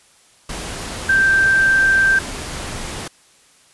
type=tone in noise; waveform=sine; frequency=1568 Hz; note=G6; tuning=in tune; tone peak=-11 dBFS; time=1.09-2.19 s; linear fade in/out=5 ms; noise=pink; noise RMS=-28 dBFS; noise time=0.49-3.08 s; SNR=+14 dB; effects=white hiss -52 dBFS RMS until 3.73 s + resampled to 24000 Hz